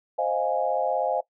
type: chord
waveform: sine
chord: F minor seventh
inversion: second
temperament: equal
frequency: 523.3 / 622.3 / 698.5 / 830.6 Hz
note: C5 / Eb5 / F5 / Ab5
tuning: 0 / 0 / 0 / 0 cents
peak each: -28 dBFS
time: 0.18-1.21 s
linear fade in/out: 10 ms
effects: noise-tail reverb RT60 0.1 s tail -19 dB re dry